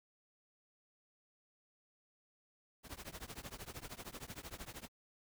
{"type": "noise with tremolo", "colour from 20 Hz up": "pink", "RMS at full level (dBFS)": -45, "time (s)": [2.83, 4.89], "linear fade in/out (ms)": 50, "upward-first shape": "triangle", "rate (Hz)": 13, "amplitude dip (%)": 100, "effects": []}